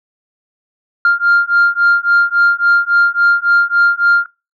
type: beating tone pair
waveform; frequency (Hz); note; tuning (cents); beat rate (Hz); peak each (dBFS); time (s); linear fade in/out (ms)
sine; 1396.9 / 1400.5; F6 / F6; 0 / +4; 3.6; -11; 1.05-4.26; 2
effects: noise-tail reverb RT60 0.3 s tail -25 dB re dry + tanh soft clip ceiling -4 dBFS